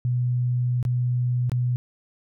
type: tone with dropouts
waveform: sine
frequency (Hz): 123.47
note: B2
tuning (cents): 0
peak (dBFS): -20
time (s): 0.05-1.76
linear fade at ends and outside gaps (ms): 0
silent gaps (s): 0.828-0.851 / 1.496-1.518
effects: none